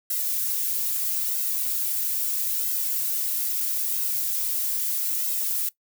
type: noise with flanger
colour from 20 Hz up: violet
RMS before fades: -26 dBFS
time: 0.1-5.69 s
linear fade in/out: 5 ms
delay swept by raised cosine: 1.7 to 4.1 ms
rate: 0.77 Hz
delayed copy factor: -0.9
effects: noise-tail reverb RT60 0.1 s tail -18 dB re dry